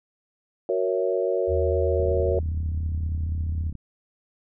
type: chord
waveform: sine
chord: F# dominant seventh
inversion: none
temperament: equal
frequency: 370 / 466.2 / 554.4 / 659.3 Hz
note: F#4 / A#4 / C#5 / E5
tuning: 0 / 0 / 0 / 0 cents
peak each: -26 / -26 / -26 / -31 dBFS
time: 0.69-2.39 s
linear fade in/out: 2 ms
type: tone with pitch glide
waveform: sine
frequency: 79.7 to 80.72 Hz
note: D#2 to E2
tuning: +42 to -36 cents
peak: -24 dBFS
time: 1.47-3.73 s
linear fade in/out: 50 ms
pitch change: +22 cents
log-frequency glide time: 1.96-3.38 s
type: click train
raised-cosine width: 5 ms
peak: -25 dBFS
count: 62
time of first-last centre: 2-3.753 s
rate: 34.8 Hz
effects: none